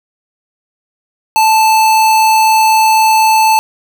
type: tone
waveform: square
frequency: 878 Hz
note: A5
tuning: 4 cents flat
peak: -7 dBFS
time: 1.36-3.59 s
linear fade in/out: 0 ms
effects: none